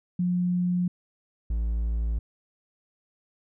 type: tone pair in turn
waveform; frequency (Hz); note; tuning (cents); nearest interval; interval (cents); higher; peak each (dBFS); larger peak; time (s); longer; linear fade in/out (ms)
sine / triangle; 178.4 / 56.19; F3 / A1; +37 / +37; octave + minor sixth; 2000; first; -22; neither; 0.19-0.88 / 1.5-2.19; neither; 5
effects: none